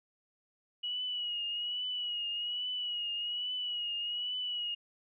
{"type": "tone with vibrato", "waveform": "sine", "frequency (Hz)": 2913, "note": "F#7", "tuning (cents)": -28, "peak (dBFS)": -33, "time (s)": [0.83, 4.75], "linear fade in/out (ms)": 10, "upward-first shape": "triangle", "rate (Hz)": 1.2, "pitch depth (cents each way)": 54, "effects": []}